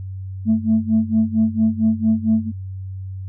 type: tone with tremolo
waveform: sine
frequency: 220.9 Hz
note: A3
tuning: 7 cents sharp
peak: -10 dBFS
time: 0.45-2.52 s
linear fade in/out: 50 ms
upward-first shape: sine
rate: 4.4 Hz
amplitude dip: 90%
effects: tanh soft clip ceiling -9 dBFS + added 95 Hz sine -27 dBFS peak until 3.28 s